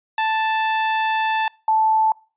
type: tone pair in turn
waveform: sawtooth / sine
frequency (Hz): 880 / 877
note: A5 / A5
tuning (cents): 0 / -6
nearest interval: unison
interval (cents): 6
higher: first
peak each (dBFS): -14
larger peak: neither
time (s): 0.18-1.48 / 1.68-2.12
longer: first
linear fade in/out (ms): 2
effects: noise-tail reverb RT60 0.4 s tail -26 dB re dry + resampled to 8000 Hz